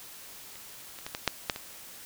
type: clicks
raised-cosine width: 0.2 ms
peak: -30 / -26 / -19 / -15 / -6 / -8 / -20 dBFS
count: 7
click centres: 0.556 / 0.988 / 1.065 / 1.149 / 1.277 / 1.498 / 1.561 s
effects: white hiss -47 dBFS RMS until 2.05 s